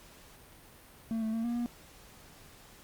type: tone with pitch steps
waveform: triangle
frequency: 225.3 / 220.3 / 226.6 / 237.3 / 239.3 Hz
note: A3 / A3 / A#3 / A#3 / A#3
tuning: +41 / +2 / -49 / +31 / +46 cents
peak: -28 dBFS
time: 1.11-1.66 s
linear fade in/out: 0 ms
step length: 110 ms
effects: pink hiss -55 dBFS RMS until 2.83 s + Opus 48 kbps